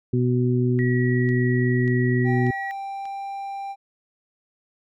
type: harmonic tone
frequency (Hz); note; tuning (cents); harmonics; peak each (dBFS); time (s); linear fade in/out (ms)
124; B2; +7; 1 / 2 / 3; -20 / -23 / -25; 0.13-2.51; 5
type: tone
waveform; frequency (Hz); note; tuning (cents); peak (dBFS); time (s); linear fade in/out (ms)
sine; 1922; B6; -48; -29; 0.79-2.71; 0
type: click train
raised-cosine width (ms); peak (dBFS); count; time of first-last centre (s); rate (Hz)
0.2; -29; 4; 1.29-3.055; 1.7
type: tone with pitch glide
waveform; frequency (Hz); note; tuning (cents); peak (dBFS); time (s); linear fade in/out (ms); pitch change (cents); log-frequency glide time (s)
triangle; 784 to 790.4; G5 to G5; 0 to +14; -27; 2.24-3.76; 50; +14; 2.46-3.26
effects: none